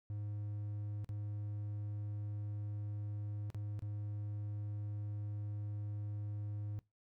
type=tone with dropouts; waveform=triangle; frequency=103.83 Hz; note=G#2; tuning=in tune; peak=-37 dBFS; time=0.1-6.79 s; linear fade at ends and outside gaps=0 ms; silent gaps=1.045-1.091 / 3.502-3.546 / 3.792-3.822 s; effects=noise-tail reverb RT60 0.2 s tail -20 dB re dry

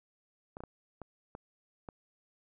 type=clicks; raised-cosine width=1 ms; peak=-29 dBFS; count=6; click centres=0.569 / 0.605 / 0.637 / 1.017 / 1.351 / 1.888 s; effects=none

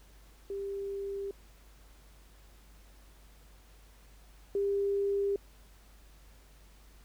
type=tone pair in turn; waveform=sine; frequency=396.4 / 399.4 Hz; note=G4 / G4; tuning=+19 / +32 cents; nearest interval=unison; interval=13 cents; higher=second; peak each=-34 / -27 dBFS; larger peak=second; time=0.5-1.31 / 4.55-5.36 s; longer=neither; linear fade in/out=2 ms; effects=added 50 Hz sine -55 dBFS peak until 7.04 s + pink hiss -62 dBFS RMS until 7.04 s

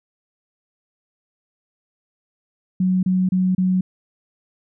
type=tone bursts; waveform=sine; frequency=185 Hz; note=F#3; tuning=in tune; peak=-15 dBFS; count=4; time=2.8-3.81 s; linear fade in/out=5 ms; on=230 ms; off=30 ms; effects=none

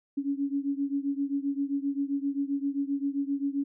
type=beating tone pair; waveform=sine; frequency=277.2 / 284.8 Hz; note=C#4 / C#4; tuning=0 / +47 cents; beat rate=7.6 Hz; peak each=-29 / -31 dBFS; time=0.17-3.64 s; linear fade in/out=10 ms; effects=none

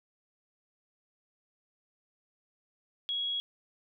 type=tone; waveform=sine; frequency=3322 Hz; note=G#7; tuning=in tune; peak=-30 dBFS; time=3.09-3.4 s; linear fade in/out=0 ms; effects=none

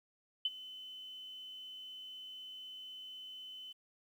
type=tone with ADSR envelope; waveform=sine; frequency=3032 Hz; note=F#7; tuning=42 cents sharp; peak=-28 dBFS; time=0.45-3.73 s; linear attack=4 ms; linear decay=35 ms; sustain=-18 dB; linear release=14 ms; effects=11-bit

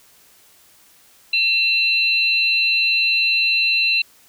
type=tone pair together; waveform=sine; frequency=2700 / 4045 Hz; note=E7 / B7; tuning=+41 / +41 cents; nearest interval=perfect fifth; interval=700 cents; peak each=-16 / -20 dBFS; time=1.33-4.02 s; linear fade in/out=5 ms; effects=white hiss -52 dBFS RMS until 4.28 s

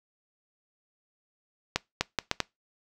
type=accelerating click train; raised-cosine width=0.2 ms; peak=-7 dBFS; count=5; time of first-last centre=1.76-2.403 s; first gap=250 ms; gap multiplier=0.71; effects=noise-tail reverb RT60 0.2 s tail -23 dB re dry

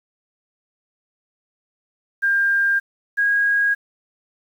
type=tone pair in turn; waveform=sine; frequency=1600 / 1640.2 Hz; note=G6 / G#6; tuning=+35 / -22 cents; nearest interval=unison; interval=43 cents; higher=second; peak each=-15 dBFS; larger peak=neither; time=2.22-2.8 / 3.17-3.75 s; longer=neither; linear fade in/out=20 ms; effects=8-bit

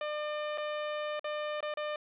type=tone with dropouts; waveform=sawtooth; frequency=600 Hz; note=D5; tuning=37 cents sharp; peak=-29 dBFS; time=0.01-1.96 s; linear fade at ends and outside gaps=2 ms; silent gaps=0.576-0.581 / 1.195-1.243 / 1.606-1.627 / 1.74-1.772 s; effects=resampled to 8000 Hz + 10-bit

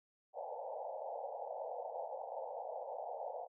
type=band-pass noise; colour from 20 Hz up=pink; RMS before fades=-44 dBFS; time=0.33-3.48 s; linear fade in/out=50 ms; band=490 to 880 Hz; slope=96 dB/octave; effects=none

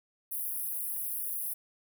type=high-pass noise; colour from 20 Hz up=pink; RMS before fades=-35 dBFS; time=0.31-1.54 s; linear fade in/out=10 ms; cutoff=10000 Hz; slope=96 dB/octave; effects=none

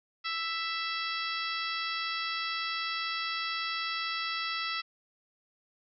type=harmonic tone; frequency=661 Hz; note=E5; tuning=5 cents sharp; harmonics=2 / 3 / 4 / 5 / 6 / 7 / 8; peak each=-36 / -38 / -39 / -40 / -41 / -41 / -42 dBFS; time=0.24-4.82 s; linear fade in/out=20 ms; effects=none

